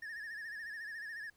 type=tone with vibrato; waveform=triangle; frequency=1760 Hz; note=A6; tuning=in tune; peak=-40 dBFS; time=0.02-1.3 s; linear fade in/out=5 ms; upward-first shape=sine; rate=14 Hz; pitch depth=94 cents each way; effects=pink hiss -72 dBFS RMS until 1.36 s

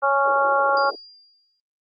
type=harmonic tone; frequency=277.2 Hz; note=C#4; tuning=in tune; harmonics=2 / 3 / 4 / 5; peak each=-22 / -22 / -22 / -22 dBFS; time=0.02-0.91 s; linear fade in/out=20 ms
type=band-pass noise; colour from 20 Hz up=white; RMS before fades=-37 dBFS; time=0.25-0.96 s; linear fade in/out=10 ms; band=310 to 620 Hz; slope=48 dB/octave
type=tone with exponential decay; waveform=sine; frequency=4799 Hz; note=D8; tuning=37 cents sharp; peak=-29 dBFS; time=0.77-1.6 s; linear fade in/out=1 ms; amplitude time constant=180 ms
effects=Opus 32 kbps

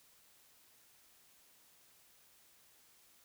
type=silence; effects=white hiss -66 dBFS RMS until 3.24 s

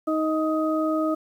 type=harmonic tone; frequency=313.7 Hz; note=D#4; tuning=14 cents sharp; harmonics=1 / 2 / 4; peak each=-23 / -26 / -29 dBFS; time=0.07-1.15 s; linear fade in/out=10 ms; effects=9-bit

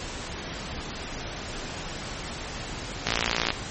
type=click train; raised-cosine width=0.2 ms; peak=-5 dBFS; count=26; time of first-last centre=3.07-3.504 s; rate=57.6 Hz; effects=pink hiss -35 dBFS RMS until 3.7 s + MP3 32 kbps

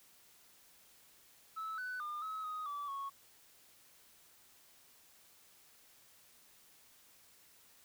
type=tone with pitch steps; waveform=sine; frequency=1304 / 1498 / 1206 / 1284 / 1251 / 1154 / 1104 Hz; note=E6 / F#6 / D6 / E6 / D#6 / D6 / C#6; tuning=-19 / +21 / +46 / -46 / +9 / -31 / -7 cents; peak=-37 dBFS; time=1.56-3.1 s; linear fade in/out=20 ms; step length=220 ms; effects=tanh soft clip ceiling -37 dBFS + white hiss -64 dBFS RMS until 7.84 s

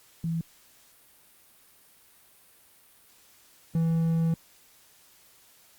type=tone pair in turn; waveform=sine / triangle; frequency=165 / 164.32 Hz; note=E3 / E3; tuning=+2 / -5 cents; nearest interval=unison; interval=7 cents; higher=first; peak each=-26 / -20 dBFS; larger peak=second; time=0.24-0.41 / 3.75-4.34 s; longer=second; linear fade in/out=2 ms; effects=white hiss -58 dBFS RMS until 5.78 s + Opus 48 kbps

